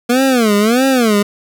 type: tone with vibrato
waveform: 25% pulse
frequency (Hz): 234.2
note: A#3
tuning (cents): +8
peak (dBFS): -6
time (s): 0.09-1.23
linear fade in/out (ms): 10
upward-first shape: sine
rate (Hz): 1.6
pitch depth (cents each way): 240
effects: none